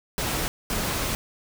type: noise bursts at uneven times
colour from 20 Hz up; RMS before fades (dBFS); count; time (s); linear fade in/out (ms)
pink; -27; 2; 0.18-0.48 / 0.7-1.15; 0
effects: none